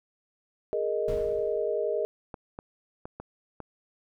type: chord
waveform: sine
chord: Ab suspended second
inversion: none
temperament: equal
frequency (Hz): 415.3 / 466.2 / 622.3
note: Ab4 / Bb4 / Eb5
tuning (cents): 0 / 0 / 0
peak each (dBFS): -30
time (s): 0.73-2.05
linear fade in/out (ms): 0
type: noise with exponential decay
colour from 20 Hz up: brown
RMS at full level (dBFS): -33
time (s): 1.08-1.77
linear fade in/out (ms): 2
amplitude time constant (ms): 150
type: clicks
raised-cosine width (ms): 1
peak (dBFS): -24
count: 5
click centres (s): 2.342 / 2.589 / 3.055 / 3.2 / 3.603
effects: none